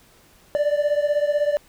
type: beating tone pair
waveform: triangle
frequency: 583 / 599 Hz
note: D5 / D5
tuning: -13 / +34 cents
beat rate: 16 Hz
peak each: -18 / -21 dBFS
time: 0.55-1.57 s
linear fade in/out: 0 ms
effects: pink hiss -54 dBFS RMS until 1.68 s